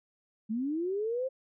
sine linear sweep, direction up, 207.7 to 536 Hz, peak -29 dBFS, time 0.49-1.29 s, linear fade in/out 20 ms, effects none

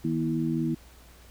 sine tone cluster, 157.3 / 240.2 / 325.3 Hz, D#3 / B3 / E4, +19 / -48 / -23 cents, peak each -29 dBFS, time 0.04-0.75 s, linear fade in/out 10 ms, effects added 60 Hz sine -52 dBFS peak until 1.3 s + pink hiss -55 dBFS RMS until 1.3 s

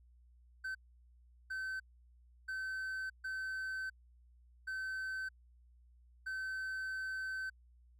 triangle tone bursts at uneven times, 1535 Hz, G6, 37 cents flat, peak -36 dBFS, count 6, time 0.64-0.75 / 1.5-1.8 / 2.48-3.1 / 3.24-3.9 / 4.67-5.29 / 6.26-7.5 s, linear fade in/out 10 ms, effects added 60 Hz sine -61 dBFS peak until 7.99 s

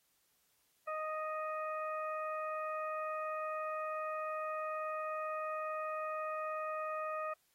harmonic tone, 622.3 Hz, D#5, in tune, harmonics 1 / 2 / 3 / 4, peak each -40 / -39 / -50 / -51 dBFS, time 0.87-7.34 s, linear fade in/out 10 ms, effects white hiss -75 dBFS RMS until 7.54 s + AAC 48 kbps

